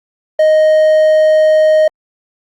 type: tone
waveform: triangle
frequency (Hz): 622.3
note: D#5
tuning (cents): 0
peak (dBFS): -4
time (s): 0.39-1.88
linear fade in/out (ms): 5
effects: Opus 32 kbps